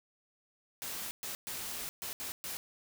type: noise bursts at uneven times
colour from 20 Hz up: white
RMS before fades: -40 dBFS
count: 6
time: 0.82-1.11 / 1.23-1.35 / 1.47-1.89 / 2.02-2.13 / 2.2-2.32 / 2.44-2.57 s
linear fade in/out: 0 ms
effects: none